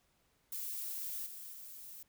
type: noise with level steps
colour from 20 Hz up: violet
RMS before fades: -41 / -48 / -50 dBFS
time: 0.52-2.03 s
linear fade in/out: 5 ms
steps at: 1.26 / 1.53 s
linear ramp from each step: 5 ms
effects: pink hiss -74 dBFS RMS until 2.08 s